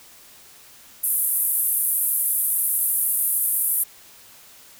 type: band-pass noise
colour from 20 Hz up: pink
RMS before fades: -22 dBFS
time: 1.03-3.84 s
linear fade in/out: 10 ms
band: 10000 to 14000 Hz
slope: 48 dB/octave
effects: white hiss -48 dBFS RMS until 4.79 s